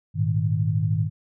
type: chord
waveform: sine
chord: Ab suspended second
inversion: none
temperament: equal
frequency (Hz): 103.83 / 116.54 / 155.56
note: Ab2 / Bb2 / Eb3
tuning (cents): 0 / 0 / 0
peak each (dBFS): -23 / -26 / -24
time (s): 0.14-1.1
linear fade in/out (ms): 50
effects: none